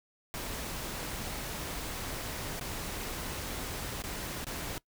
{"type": "noise with dropouts", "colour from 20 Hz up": "pink", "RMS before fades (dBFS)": -38, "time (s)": [0.34, 4.78], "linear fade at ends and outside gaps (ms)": 0, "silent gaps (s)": [[2.596, 2.611], [4.021, 4.038], [4.444, 4.468]], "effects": ["noise-tail reverb RT60 0.1 s tail -21 dB re dry"]}